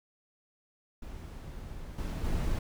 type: noise with level steps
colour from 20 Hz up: brown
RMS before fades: -42 / -34 / -31 dBFS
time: 1.02-2.59 s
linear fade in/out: 5 ms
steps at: 1.98 / 2.24 s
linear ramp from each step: 5 ms
effects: none